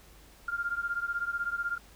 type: beating tone pair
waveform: sine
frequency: 1394 / 1410 Hz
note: F6 / F6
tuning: -4 / +16 cents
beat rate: 16 Hz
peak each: -32 / -34 dBFS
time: 0.48-1.78 s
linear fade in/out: 5 ms
effects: added 50 Hz sine -56 dBFS peak until 1.95 s + pink hiss -57 dBFS RMS until 1.95 s